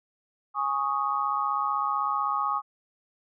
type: chord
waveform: sine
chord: Ab suspended fourth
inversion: none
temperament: equal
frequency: 830.6 / 1108.7 / 1244.5 Hz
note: Ab5 / Db6 / Eb6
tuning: 0 / 0 / 0 cents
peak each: -31 / -28 / -28 dBFS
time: 0.54-2.62 s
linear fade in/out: 50 ms
effects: none